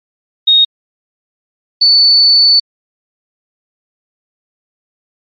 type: tone pair in turn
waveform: sine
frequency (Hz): 3729 / 4484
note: A#7 / C#8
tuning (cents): 0 / +19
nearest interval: minor third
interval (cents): 319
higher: second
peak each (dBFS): -3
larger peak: neither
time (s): 0.47-0.65 / 1.81-2.6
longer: second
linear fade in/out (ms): 10
effects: tanh soft clip ceiling -1 dBFS + MP3 32 kbps